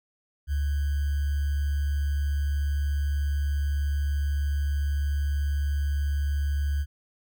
sine tone with sample-and-hold, 71.6 Hz, D2, 43 cents flat, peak -23 dBFS, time 0.47-6.86 s, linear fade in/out 50 ms, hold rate 1575 Hz, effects none

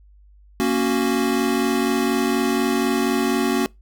square chord, F# major, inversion first, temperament equal, 233.1 / 277.2 / 370 Hz, A#3 / C#4 / F#4, 0 / 0 / 0 cents, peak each -23 dBFS, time 0.6-3.66 s, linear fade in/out 0 ms, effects noise-tail reverb RT60 0.2 s tail -24 dB re dry + added 50 Hz sine -47 dBFS peak until 3.81 s

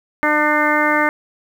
harmonic tone, 300.3 Hz, D4, 39 cents sharp, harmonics 1 / 2 / 3 / 4 / 5 / 6 / 7, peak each -21 / -21 / -21 / -21 / -21 / -21 / -21 dBFS, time 0.23-1.09 s, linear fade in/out 0 ms, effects 7-bit

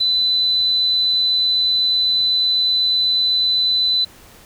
sine tone, 4006 Hz, B7, 24 cents sharp, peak -14 dBFS, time 0-4.05 s, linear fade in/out 10 ms, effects pink hiss -45 dBFS RMS until 4.45 s

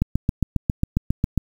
click train, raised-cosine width 5 ms, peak -6 dBFS, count 11, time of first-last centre 0.02-1.377 s, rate 7.37 Hz, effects 7-bit

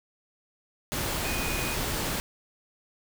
sine tone in noise, 2481 Hz, D#7, 6 cents flat, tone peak -35 dBFS, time 1.25-1.74 s, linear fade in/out 0 ms, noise pink, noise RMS -30 dBFS, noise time 0.92-2.2 s, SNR -8 dB, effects none

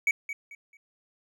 triangle tone with echo, 2260 Hz, C#7, 33 cents sharp, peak -19 dBFS, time 0.07-0.11 s, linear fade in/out 2 ms, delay 220 ms, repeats 3, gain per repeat -11 dB, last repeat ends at 0.77 s, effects none

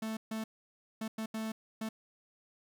45% pulse tone bursts at uneven times, 220.5 Hz, A3, 4 cents sharp, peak -35 dBFS, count 6, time 0.02-0.17 / 0.31-0.44 / 1.01-1.08 / 1.18-1.26 / 1.34-1.52 / 1.81-1.89 s, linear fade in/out 5 ms, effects none

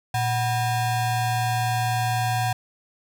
square ring-modulated tone, 430 Hz, A4, 40 cents flat, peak -19 dBFS, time 0.14-2.53 s, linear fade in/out 5 ms, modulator 314 Hz, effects none

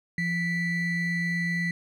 triangle ring-modulated tone, 1070 Hz, C6, 38 cents sharp, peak -20 dBFS, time 0.18-1.71 s, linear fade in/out 2 ms, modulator 898 Hz, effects none

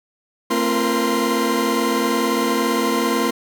40% pulse tone cluster, 225.6 / 263.5 / 342.7 / 472.9 / 1043 Hz, A3 / C4 / F4 / A#4 / C6, +44 / +12 / -33 / +25 / -6 cents, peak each -23 dBFS, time 0.5-3.31 s, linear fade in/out 10 ms, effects none

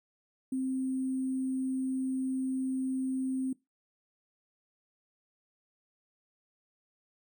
sine tone with sample-and-hold, 261.6 Hz, C4, in tune, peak -29 dBFS, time 0.52-3.53 s, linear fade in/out 5 ms, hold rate 8820 Hz, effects noise-tail reverb RT60 0.2 s tail -21 dB re dry

